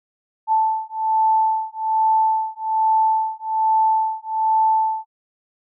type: beating tone pair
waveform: sine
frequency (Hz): 879 / 880.2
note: A5 / A5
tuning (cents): -2 / 0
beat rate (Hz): 1.2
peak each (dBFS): -19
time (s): 0.47-5.06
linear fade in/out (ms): 50
effects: none